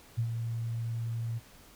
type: tone with ADSR envelope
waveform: sine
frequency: 115.5 Hz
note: A#2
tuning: 16 cents flat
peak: -25 dBFS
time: 0.17-1.4 s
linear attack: 20 ms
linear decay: 79 ms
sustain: -6 dB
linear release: 30 ms
effects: pink hiss -56 dBFS RMS until 1.75 s